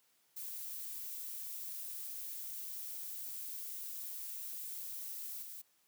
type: noise with level steps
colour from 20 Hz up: violet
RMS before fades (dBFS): -44 / -48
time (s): 0.36-5.62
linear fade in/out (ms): 10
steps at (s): 5.42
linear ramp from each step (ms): 10
effects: white hiss -73 dBFS RMS until 5.87 s + high-pass 100 Hz 12 dB/octave